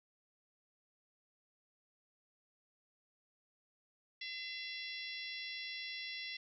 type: harmonic tone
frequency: 679 Hz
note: F5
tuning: 49 cents flat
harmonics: 3 / 4 / 5 / 6 / 7 / 8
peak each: -46 / -49 / -48 / -50 / -53 / -52 dBFS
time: 4.21-6.37 s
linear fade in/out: 5 ms
effects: none